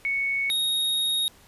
sine / square tone pair in turn, 2217 / 3746 Hz, C#7 / A#7, 0 / +8 cents, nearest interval major sixth, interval 908 cents, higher second, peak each -23 dBFS, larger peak neither, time 0.05-0.5 / 0.5-1.28 s, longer second, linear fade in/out 0 ms, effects pink hiss -54 dBFS RMS until 1.47 s + resampled to 32000 Hz

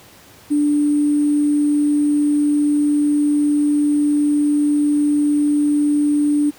sine tone with sample-and-hold, 293.7 Hz, D4, in tune, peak -13 dBFS, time 0.5-6.51 s, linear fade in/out 20 ms, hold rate 8820 Hz, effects pink hiss -45 dBFS RMS until 6.58 s + high-pass 80 Hz 12 dB/octave

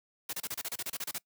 white noise bursts, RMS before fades -36 dBFS, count 13, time 0.29-1.183 s, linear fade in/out 5 ms, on 41 ms, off 30 ms, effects noise-tail reverb RT60 0.1 s tail -23 dB re dry + high-pass 100 Hz 12 dB/octave

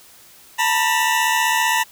20% pulse tone pair together, 896 / 971.4 Hz, A5 / B5, +31 / -29 cents, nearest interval minor second, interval 140 cents, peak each -14 dBFS, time 0.58-1.84 s, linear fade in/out 20 ms, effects white hiss -47 dBFS RMS until 1.91 s

